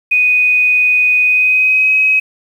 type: tone with pitch glide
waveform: sine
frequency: 2489 to 2540 Hz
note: D#7 to D#7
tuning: 0 to +35 cents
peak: -8 dBFS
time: 0.11-2.2 s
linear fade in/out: 10 ms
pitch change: +35 cents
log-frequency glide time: 1.23-1.94 s
effects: 7-bit